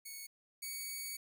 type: tone pair in turn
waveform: 5% pulse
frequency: 2217 / 2244 Hz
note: C#7 / C#7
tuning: 0 / +21 cents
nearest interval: unison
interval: 21 cents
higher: second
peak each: -35 / -31 dBFS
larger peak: second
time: 0.05-0.27 / 0.62-1.17 s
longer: second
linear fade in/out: 10 ms
effects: none